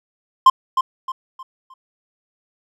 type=tone with echo; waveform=triangle; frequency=1048 Hz; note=C6; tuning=2 cents sharp; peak=-3 dBFS; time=0.46-0.5 s; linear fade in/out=5 ms; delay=310 ms; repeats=4; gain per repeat=-9 dB; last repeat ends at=1.74 s; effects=none